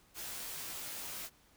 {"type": "noise with comb filter", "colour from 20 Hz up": "white", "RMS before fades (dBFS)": -43, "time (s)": [0.14, 1.3], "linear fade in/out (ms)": 50, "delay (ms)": 16, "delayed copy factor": -0.9, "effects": ["pink hiss -66 dBFS RMS until 1.56 s"]}